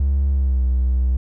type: tone with pitch glide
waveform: triangle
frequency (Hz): 69.1 to 63.36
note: C#2 to B1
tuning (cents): -5 to +45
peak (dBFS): -12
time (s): 0-1.17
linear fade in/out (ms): 5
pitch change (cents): -150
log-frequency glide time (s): 0.3-0.63
effects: tanh soft clip ceiling -10 dBFS